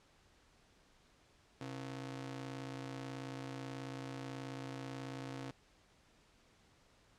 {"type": "ring-modulated tone", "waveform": "sawtooth", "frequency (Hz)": 201, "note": "G3", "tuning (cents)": 44, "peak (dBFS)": -36, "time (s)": [1.61, 5.51], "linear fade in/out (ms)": 2, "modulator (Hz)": 71.3, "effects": ["pink hiss -68 dBFS RMS until 7.18 s", "low-pass 7000 Hz 12 dB/octave"]}